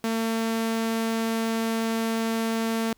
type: tone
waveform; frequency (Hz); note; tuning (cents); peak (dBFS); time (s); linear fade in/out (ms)
sawtooth; 225.7; A3; +44; -20; 0.04-2.93; 2
effects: pink hiss -64 dBFS RMS until 2.97 s